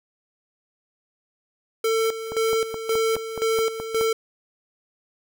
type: tone with tremolo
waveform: square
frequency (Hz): 447.7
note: A4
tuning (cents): +30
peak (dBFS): -20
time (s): 1.84-4.13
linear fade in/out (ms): 5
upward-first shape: square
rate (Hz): 1.9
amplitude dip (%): 70
type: click train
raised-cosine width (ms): 1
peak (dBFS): -18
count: 9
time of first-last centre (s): 2.32-4.011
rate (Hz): 4.73
effects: none